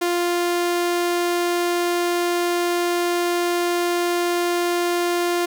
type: tone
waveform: sawtooth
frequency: 349.2 Hz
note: F4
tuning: in tune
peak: -15 dBFS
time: 0.01-5.46 s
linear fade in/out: 10 ms
effects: none